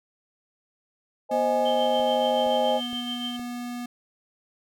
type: chord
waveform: sine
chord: Ab major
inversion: first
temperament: equal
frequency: 523.3 / 622.3 / 830.6 Hz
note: C5 / Eb5 / Ab5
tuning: 0 / 0 / 0 cents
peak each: -25 dBFS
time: 1.29-2.81 s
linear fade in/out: 50 ms
type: tone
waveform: square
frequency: 243 Hz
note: B3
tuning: 28 cents flat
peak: -32 dBFS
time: 1.31-3.86 s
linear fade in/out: 5 ms
type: tone with tremolo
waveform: sine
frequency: 3136 Hz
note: G7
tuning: in tune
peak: -29 dBFS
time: 1.65-3.37 s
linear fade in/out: 10 ms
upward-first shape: sine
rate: 7 Hz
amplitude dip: 60%
type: click train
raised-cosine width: 2 ms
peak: -32 dBFS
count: 4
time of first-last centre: 2-3.395 s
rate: 2.15 Hz
effects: none